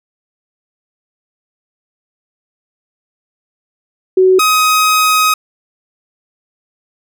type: tone pair in turn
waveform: sine / sawtooth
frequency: 374 / 1260.2 Hz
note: F#4 / D#6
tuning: +19 / +22 cents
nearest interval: octave + major sixth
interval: 2103 cents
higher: second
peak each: -5 dBFS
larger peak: neither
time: 4.17-4.39 / 4.39-5.34 s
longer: second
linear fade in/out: 5 ms
effects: none